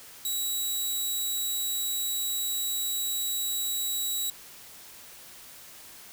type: tone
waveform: 10% pulse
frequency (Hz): 3880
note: B7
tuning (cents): -31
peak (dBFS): -20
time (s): 0.25-4.3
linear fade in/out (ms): 2
effects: white hiss -48 dBFS RMS until 6.12 s